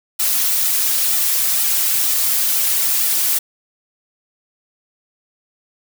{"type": "noise with flanger", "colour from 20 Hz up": "blue", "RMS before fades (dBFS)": -17, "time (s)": [0.19, 3.39], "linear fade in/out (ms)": 10, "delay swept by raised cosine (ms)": [1.8, 5.1], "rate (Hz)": 2.1, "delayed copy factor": -1, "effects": []}